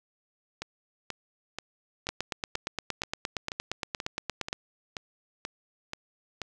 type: two click trains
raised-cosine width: 0.2 ms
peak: -13 / -17 dBFS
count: 22 / 13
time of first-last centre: 2.09-4.529 / 0.62-6.417 s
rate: 8.61 / 2.07 Hz
effects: none